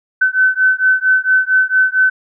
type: beating tone pair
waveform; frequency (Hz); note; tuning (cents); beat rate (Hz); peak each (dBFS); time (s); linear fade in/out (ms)
sine; 1518 / 1522.4; F#6 / F#6; +44 / +49; 4.4; -13; 0.21-2.1; 10
effects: none